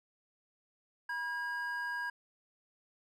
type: tone pair together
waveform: triangle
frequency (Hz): 968 / 1628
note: B5 / G#6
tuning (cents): -35 / -35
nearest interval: major sixth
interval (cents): 900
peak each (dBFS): -39 / -34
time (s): 1.09-2.1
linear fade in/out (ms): 5
effects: none